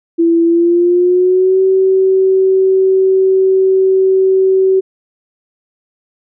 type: tone with pitch glide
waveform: sine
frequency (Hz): 334.8 to 380.2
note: E4 to F#4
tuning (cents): +27 to +47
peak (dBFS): -7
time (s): 0.18-4.81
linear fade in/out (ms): 20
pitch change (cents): +220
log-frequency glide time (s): 0.44-1.61
effects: none